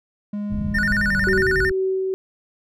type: tone with pitch glide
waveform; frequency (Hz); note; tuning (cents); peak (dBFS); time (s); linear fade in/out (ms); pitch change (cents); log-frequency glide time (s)
triangle; 206.3 to 194.95; G#3 to G3; -11 to -9; -22; 0.33-1.41; 5; -98; 1.03-1.17
type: low-pass noise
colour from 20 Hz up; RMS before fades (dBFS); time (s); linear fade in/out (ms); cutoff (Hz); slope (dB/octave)
pink; -27; 0.5-1.72; 5; 190; 24
type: tone with vibrato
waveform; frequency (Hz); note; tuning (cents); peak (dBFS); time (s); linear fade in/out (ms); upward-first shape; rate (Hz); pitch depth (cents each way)
triangle; 1633; G#6; -30; -17; 0.74-1.7; 10; square; 11; 180
type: tone with tremolo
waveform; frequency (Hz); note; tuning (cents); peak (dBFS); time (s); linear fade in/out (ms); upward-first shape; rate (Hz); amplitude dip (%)
sine; 379.5; F#4; +44; -18; 1.27-2.14; 0; sine; 2.2; 25
effects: none